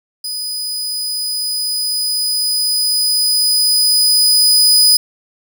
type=tone with level ramp; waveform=sawtooth; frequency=4978 Hz; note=D#8; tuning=in tune; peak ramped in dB=-18 to -4 dBFS; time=0.24-4.97 s; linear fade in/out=5 ms; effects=none